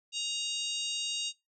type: harmonic tone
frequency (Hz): 938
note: A#5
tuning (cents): +11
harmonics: 3 / 4 / 5 / 6 / 7 / 8 / 9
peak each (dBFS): -35 / -36 / -42 / -46 / -41 / -45 / -47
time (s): 0.12-1.33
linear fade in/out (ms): 50
effects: noise-tail reverb RT60 0.2 s tail -22 dB re dry